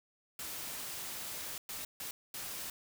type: noise bursts at uneven times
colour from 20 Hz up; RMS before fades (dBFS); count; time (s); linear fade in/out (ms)
white; -42; 4; 0.39-1.58 / 1.69-1.85 / 2-2.11 / 2.34-2.7; 2
effects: none